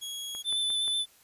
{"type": "tone", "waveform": "sawtooth", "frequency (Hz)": 3322, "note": "G#7", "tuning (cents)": 0, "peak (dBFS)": -32, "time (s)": [0.01, 0.43], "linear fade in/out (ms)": 20}
{"type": "click train", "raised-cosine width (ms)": 0.5, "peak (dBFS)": -31, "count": 4, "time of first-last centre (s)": [0.35, 0.879], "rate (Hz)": 5.67}
{"type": "tone with vibrato", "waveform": "square", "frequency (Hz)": 3520, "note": "A7", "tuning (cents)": 0, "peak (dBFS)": -27, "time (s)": [0.44, 1.06], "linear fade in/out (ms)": 50, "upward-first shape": "square", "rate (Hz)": 8.1, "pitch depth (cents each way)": 12}
{"effects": ["white hiss -60 dBFS RMS until 1.23 s", "resampled to 32000 Hz"]}